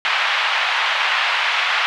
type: band-pass noise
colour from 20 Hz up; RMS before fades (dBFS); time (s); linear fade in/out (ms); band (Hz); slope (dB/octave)
white; -19; 0.05-1.86; 0; 780 to 3100; 24
effects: none